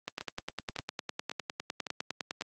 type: two click trains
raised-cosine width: 0.2 ms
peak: -19 / -16 dBFS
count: 5 / 24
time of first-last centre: 0.21-2.42 / 0.08-2.41 s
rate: 1.81 / 9.87 Hz
effects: high-pass 150 Hz 12 dB/octave + Opus 24 kbps